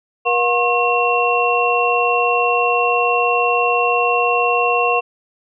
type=tone cluster; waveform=sine; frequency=479.2 / 720 / 1076 / 2723 Hz; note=A#4 / F#5 / C6 / F7; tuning=+48 / -47 / +48 / -44 cents; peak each=-19 dBFS; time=0.25-5.01 s; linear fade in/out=20 ms; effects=none